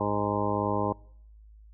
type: harmonic tone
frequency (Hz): 103.2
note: G#2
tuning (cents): -10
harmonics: 1 / 2 / 3 / 4 / 5 / 6 / 8 / 9 / 10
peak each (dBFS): -34 / -34 / -34 / -34 / -34 / -34 / -34 / -34 / -34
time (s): 0-0.93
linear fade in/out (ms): 10
effects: noise-tail reverb RT60 0.7 s tail -25 dB re dry + added 53 Hz sine -49 dBFS peak until 1.73 s